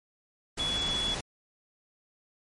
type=tone in noise; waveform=sine; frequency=3394 Hz; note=G#7; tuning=37 cents sharp; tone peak=-28 dBFS; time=0.59-1.15 s; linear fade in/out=10 ms; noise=pink; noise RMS=-35 dBFS; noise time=0.57-1.21 s; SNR=+4 dB; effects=low-pass 10000 Hz 12 dB/octave + MP3 48 kbps